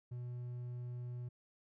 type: tone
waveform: triangle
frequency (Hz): 122.5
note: B2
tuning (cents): -14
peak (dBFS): -39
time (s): 0.11-1.29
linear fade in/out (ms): 10
effects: none